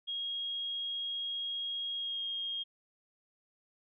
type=tone with pitch glide; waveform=sine; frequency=3275 to 3243 Hz; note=G#7 to G#7; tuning=-25 to -42 cents; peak=-34 dBFS; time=0.07-2.64 s; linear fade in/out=20 ms; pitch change=-17 cents; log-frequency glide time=1.96-2.23 s; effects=none